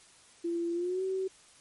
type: tone with pitch glide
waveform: sine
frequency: 340.1 to 379.6 Hz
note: F4 to F#4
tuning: -46 to +44 cents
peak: -29 dBFS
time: 0.44-1.28 s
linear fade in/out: 10 ms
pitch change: +190 cents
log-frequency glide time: 0.73-1.03 s
effects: white hiss -58 dBFS RMS until 1.6 s + MP3 48 kbps